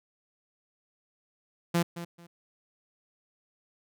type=tone with echo; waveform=sawtooth; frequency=171.1 Hz; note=F3; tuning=35 cents flat; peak=-19 dBFS; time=1.74-1.83 s; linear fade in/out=10 ms; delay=220 ms; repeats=2; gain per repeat=-13 dB; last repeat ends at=2.27 s; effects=none